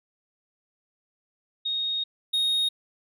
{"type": "tone pair in turn", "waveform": ["sine", "triangle"], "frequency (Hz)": [3729, 3729], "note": ["A#7", "A#7"], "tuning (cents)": [0, 0], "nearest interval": "unison", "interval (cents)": 0, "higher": "neither", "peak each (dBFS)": [-25, -20], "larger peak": "second", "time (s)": [[1.65, 2.04], [2.33, 2.69]], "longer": "first", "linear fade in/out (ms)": 10, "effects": []}